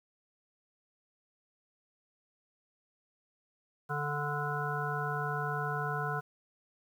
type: harmonic tone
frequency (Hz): 146.4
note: D3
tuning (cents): -5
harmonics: 1 / 3 / 5 / 7 / 9 / 10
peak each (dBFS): -36 / -40 / -39 / -39 / -40 / -38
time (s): 3.89-6.21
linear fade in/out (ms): 20
effects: 10-bit